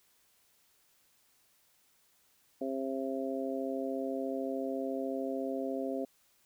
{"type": "harmonic tone", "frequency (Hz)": 133.8, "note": "C3", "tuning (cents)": 39, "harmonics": [2, 3, 4, 5], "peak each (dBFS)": [-36, -39, -38, -40], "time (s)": [2.61, 6.05], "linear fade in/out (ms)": 5, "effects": ["white hiss -69 dBFS RMS until 6.45 s"]}